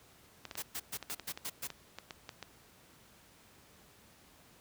clicks, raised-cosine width 0.2 ms, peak -25 dBFS, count 12, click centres 0.453 / 0.512 / 0.554 / 1.027 / 1.1 / 1.197 / 1.375 / 1.703 / 1.986 / 2.108 / 2.292 / 2.427 s
white noise bursts, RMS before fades -39 dBFS, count 7, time 0.57-1.675 s, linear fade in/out 10 ms, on 55 ms, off 120 ms
effects pink hiss -61 dBFS RMS until 4.6 s + high-pass 60 Hz 12 dB/octave

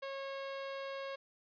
sawtooth tone, 546 Hz, C#5, 26 cents flat, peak -36 dBFS, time 0.02-1.16 s, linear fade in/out 10 ms, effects resampled to 11025 Hz + 12-bit

